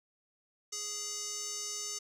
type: tone with band-pass filter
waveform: square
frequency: 415.3 Hz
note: G#4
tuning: in tune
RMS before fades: -39 dBFS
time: 0.72-1.99 s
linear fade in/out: 10 ms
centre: 6300 Hz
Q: 4.7
effects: none